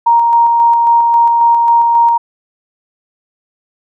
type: tone with tremolo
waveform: sine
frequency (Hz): 935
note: A#5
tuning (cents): +5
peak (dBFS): -5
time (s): 0.06-2.18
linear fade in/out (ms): 10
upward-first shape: square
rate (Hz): 3.7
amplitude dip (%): 25
effects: none